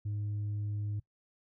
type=tone; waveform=sine; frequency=103.83 Hz; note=G#2; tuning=in tune; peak=-30 dBFS; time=0.05-1 s; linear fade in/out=10 ms; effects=noise-tail reverb RT60 0.1 s tail -22 dB re dry + tanh soft clip ceiling -31 dBFS